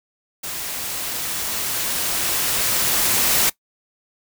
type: noise with level ramp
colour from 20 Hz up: white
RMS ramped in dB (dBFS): -29 to -17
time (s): 0.43-3.5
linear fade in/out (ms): 10
effects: noise-tail reverb RT60 0.1 s tail -20 dB re dry